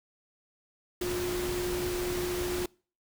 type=tone in noise; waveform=sine; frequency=357.4 Hz; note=F4; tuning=40 cents sharp; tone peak=-30 dBFS; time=1.01-2.66 s; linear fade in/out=5 ms; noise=pink; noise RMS=-36 dBFS; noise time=1.01-2.66 s; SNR=+3 dB; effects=noise-tail reverb RT60 0.4 s tail -25 dB re dry